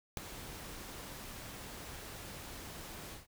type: noise with ADSR envelope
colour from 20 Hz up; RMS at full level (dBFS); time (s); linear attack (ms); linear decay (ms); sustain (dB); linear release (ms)
pink; -32; 0.17-3.27; 3; 3; -15; 150
effects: none